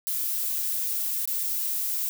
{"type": "noise with dropouts", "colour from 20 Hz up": "violet", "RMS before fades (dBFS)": -28, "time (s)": [0.07, 2.09], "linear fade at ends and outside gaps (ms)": 0, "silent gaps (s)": [1.255, 1.275], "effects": []}